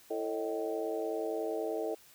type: harmonic tone with a mistuned harmonic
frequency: 110.6 Hz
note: A2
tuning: 9 cents sharp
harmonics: 3 / 4 / 5 / 6 / 7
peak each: -39 / -35 / -43 / -38 / -43 dBFS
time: 0.1-1.95 s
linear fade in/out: 10 ms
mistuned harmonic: 6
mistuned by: -91 cents
effects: white hiss -59 dBFS RMS until 2.14 s + high-pass 60 Hz 12 dB/octave